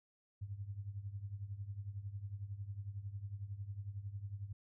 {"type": "tone with tremolo", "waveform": "sine", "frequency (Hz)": 100.3, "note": "G2", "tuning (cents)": 40, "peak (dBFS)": -38, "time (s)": [0.41, 4.53], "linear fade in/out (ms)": 10, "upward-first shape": "triangle", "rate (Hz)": 11, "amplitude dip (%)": 85, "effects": []}